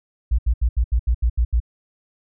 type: tone bursts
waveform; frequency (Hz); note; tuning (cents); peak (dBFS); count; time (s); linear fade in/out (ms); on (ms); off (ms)
sine; 58.7; A#1; +13; -14; 9; 0.31-1.602; 10; 76; 76
effects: none